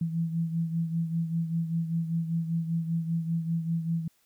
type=beating tone pair; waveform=sine; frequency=164.81 / 169.91 Hz; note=E3 / F3; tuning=0 / -47 cents; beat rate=5.1 Hz; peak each=-27 / -34 dBFS; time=0.01-4.08 s; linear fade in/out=5 ms; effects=white hiss -68 dBFS RMS until 4.25 s